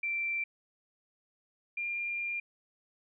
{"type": "tone pair in turn", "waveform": "sine", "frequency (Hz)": [2349, 2397], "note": ["D7", "D7"], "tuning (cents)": [0, 35], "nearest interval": "unison", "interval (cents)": 35, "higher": "second", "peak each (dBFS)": [-30, -32], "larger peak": "first", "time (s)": [[0.03, 0.44], [1.77, 2.4]], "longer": "second", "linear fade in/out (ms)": 5, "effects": []}